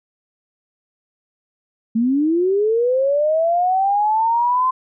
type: linear sweep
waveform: sine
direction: up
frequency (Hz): 217.7 to 1040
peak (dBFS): -14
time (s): 1.95-4.71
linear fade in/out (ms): 10
effects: none